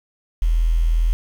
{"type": "tone with quantisation", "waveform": "sine", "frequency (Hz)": 41.2, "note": "E1", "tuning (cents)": 0, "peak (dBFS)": -14, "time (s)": [0.42, 1.13], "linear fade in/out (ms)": 0, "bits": 7, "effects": []}